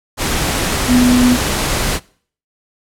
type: tone in noise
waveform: sine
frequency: 247.4 Hz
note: B3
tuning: 3 cents sharp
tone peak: -8 dBFS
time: 0.87-1.38 s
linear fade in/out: 50 ms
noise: pink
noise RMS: -17 dBFS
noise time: 0.17-2 s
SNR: +6 dB
effects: noise-tail reverb RT60 0.5 s tail -23 dB re dry + low-pass 12000 Hz 12 dB/octave